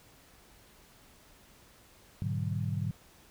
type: chord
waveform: sine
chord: G# half-diminished seventh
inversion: none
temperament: equal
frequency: 103.83 / 123.47 / 146.83 / 185 Hz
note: G#2 / B2 / D3 / F#3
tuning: 0 / 0 / 0 / 0 cents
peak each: -33 / -38 / -35 / -38 dBFS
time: 2.22-2.91 s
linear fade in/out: 0 ms
effects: pink hiss -59 dBFS RMS until 3.3 s